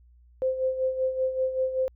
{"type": "tone with tremolo", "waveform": "sine", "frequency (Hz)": 520, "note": "C5", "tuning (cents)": -11, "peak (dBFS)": -21, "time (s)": [0.42, 1.88], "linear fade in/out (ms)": 0, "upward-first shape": "sine", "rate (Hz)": 5.2, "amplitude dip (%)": 65, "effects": ["added 60 Hz sine -53 dBFS peak until 1.95 s"]}